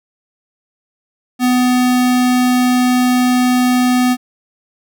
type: tone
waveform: square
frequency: 249.9 Hz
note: B3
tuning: 21 cents sharp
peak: -11 dBFS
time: 1.39-4.17 s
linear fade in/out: 50 ms
effects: none